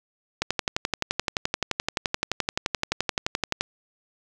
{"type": "click train", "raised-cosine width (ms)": 0.2, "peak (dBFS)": -6, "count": 38, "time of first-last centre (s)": [0.42, 3.61], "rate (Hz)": 11.6, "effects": []}